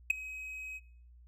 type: tone with ADSR envelope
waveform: triangle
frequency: 2538 Hz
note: D#7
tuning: 34 cents sharp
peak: -18 dBFS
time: 0.1-0.8 s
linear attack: 5 ms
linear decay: 9 ms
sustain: -21 dB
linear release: 37 ms
effects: noise-tail reverb RT60 0.6 s tail -23 dB re dry + added 60 Hz sine -54 dBFS peak until 1.27 s